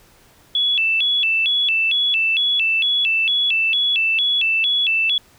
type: tone with vibrato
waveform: sine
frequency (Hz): 2997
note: F#7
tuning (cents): +22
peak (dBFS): -15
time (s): 0.55-5.18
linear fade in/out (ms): 2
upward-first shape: square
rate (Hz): 2.2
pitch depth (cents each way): 210
effects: pink hiss -52 dBFS RMS until 5.38 s